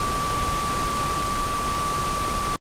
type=tone in noise; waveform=sine; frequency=1160 Hz; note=D6; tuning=22 cents flat; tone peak=-24 dBFS; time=0-2.56 s; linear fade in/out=2 ms; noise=pink; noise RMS=-27 dBFS; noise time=0-2.56 s; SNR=0 dB; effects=low-pass 9000 Hz 12 dB/octave + Opus 24 kbps